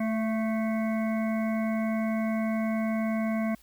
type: harmonic tone with a mistuned harmonic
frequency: 220.1 Hz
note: A3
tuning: 1 cent sharp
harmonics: 1 / 3 / 5 / 7 / 9 / 10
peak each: -26 / -33 / -41 / -45 / -44 / -42 dBFS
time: 0-3.55 s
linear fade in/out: 5 ms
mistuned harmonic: 3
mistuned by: +22 cents
effects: added 50 Hz sine -60 dBFS peak until 3.62 s + white hiss -60 dBFS RMS until 3.62 s